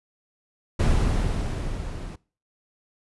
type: noise with level ramp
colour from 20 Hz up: brown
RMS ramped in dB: -19 to -35 dBFS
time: 0.79-2.16 s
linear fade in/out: 10 ms
effects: noise-tail reverb RT60 0.4 s tail -23 dB re dry + resampled to 24000 Hz